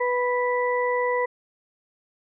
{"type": "harmonic tone", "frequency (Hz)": 493.1, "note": "B4", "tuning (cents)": -3, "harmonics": [1, 2, 4], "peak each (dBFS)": [-23, -26, -29], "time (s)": [0, 1.26], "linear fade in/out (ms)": 10, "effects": []}